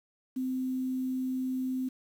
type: tone with quantisation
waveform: sine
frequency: 258.3 Hz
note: C4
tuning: 22 cents flat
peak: -29 dBFS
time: 0.36-1.89 s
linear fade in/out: 10 ms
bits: 9
effects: none